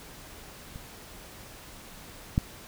clicks, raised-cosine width 5 ms, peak -28 / -10 dBFS, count 2, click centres 0.759 / 2.379 s, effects pink hiss -47 dBFS RMS until 2.67 s

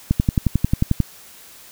click train, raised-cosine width 5 ms, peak -3 dBFS, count 11, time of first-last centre 0.11-1.003 s, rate 11.2 Hz, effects white hiss -44 dBFS RMS until 1.71 s

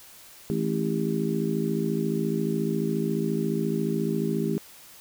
harmonic tone with a mistuned harmonic, 54.3 Hz, A1, 22 cents flat, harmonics 3 / 4 / 5 / 6 / 7, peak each -29 / -28 / -34 / -32 / -30 dBFS, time 0.5-4.58 s, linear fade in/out 0 ms, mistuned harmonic 7, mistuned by +79 cents, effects white hiss -49 dBFS RMS until 5 s

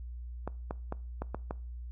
clicks, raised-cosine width 1 ms, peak -21 dBFS, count 6, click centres 0.476 / 0.709 / 0.924 / 1.22 / 1.346 / 1.509 s, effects noise-tail reverb RT60 0.4 s tail -22 dB re dry + added 60 Hz sine -39 dBFS peak until 1.91 s

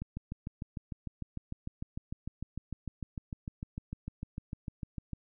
click train, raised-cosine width 5 ms, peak -25 dBFS, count 35, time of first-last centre 0.02-5.133 s, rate 6.65 Hz, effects none

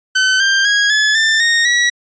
sawtooth tone with pitch steps, 1523 / 1584 / 1647.5 / 1713.5 / 1782.1 / 1853.5 / 1927.7 Hz, F#6 / G6 / G#6 / A6 / A6 / A#6 / B6, +50 / +18 / -14 / -46 / +22 / -10 / -42 cents, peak -7 dBFS, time 0.15-1.9 s, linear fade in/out 10 ms, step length 250 ms, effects resampled to 16000 Hz

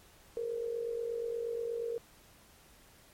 sine tone with amplitude modulation, 466.2 Hz, A#4, in tune, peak -30 dBFS, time 0.37-1.98 s, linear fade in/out 0 ms, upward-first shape sine, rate 48.4 Hz, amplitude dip 65%, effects pink hiss -60 dBFS RMS until 3.13 s + MP3 64 kbps

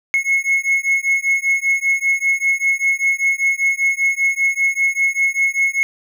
triangle beating tone pair, 2176 / 2181.1 Hz, C#7 / C#7, -33 / -29 cents, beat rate 5.1 Hz, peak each -16 dBFS, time 0.14-5.83 s, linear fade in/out 0 ms, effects none

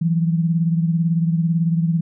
sine beating tone pair, 164.81 / 182.81 Hz, E3 / F#3, 0 / -21 cents, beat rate 18 Hz, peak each -16 / -24 dBFS, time 0.01-2.01 s, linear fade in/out 10 ms, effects none

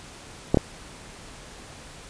clicks, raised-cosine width 2 ms, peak -4 dBFS, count 2, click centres 0.545 / 0.572 s, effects pink hiss -44 dBFS RMS until 2.09 s + resampled to 22050 Hz

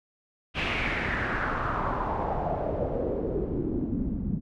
pink noise with low-pass filter sweep, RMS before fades -29 dBFS, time 0.54-4.41 s, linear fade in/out 50 ms, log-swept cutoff 2800 to 200 Hz, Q 3.6, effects none

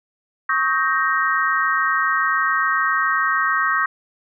sine chord, Eb dominant seventh, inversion third, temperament equal with one note detuned, 1108.7 / 1275.8 / 1568 / 1864.7 Hz, Db6 / Eb6 / G6 / Bb6, 0 / +43 / 0 / 0 cents, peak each -22 / -22 / -22 / -22 dBFS, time 0.49-3.86 s, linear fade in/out 5 ms, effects none

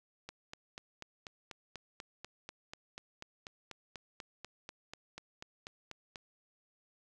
click train, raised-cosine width 0.2 ms, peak -27 dBFS, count 25, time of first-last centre 0.29-6.158 s, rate 4.09 Hz, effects none

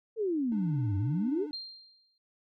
sine exponential two-way sweep, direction down then up, 466.2 to 92.5 to 466.2 Hz, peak -27 dBFS, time 0.16-1.47 s, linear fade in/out 50 ms, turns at 0.97 s
triangle tone with vibrato, 297.4 Hz, D4, 22 cents sharp, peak -35 dBFS, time 0.52-1.51 s, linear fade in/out 0 ms, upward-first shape sine, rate 19 Hz, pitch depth 50 cents each way
sine tone with exponential decay, 4186 Hz, C8, in tune, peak -34 dBFS, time 1.53-2.18 s, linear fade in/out 2 ms, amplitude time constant 140 ms
effects none

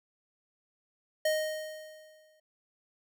square tone with exponential decay, 621 Hz, D#5, 3 cents flat, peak -25 dBFS, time 1.25-2.4 s, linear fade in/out 5 ms, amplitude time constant 250 ms, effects noise-tail reverb RT60 0.1 s tail -26 dB re dry

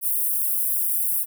white high-pass noise, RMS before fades -23 dBFS, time 0.01-1.26 s, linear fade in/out 50 ms, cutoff 9600 Hz, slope 48 dB/octave, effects none

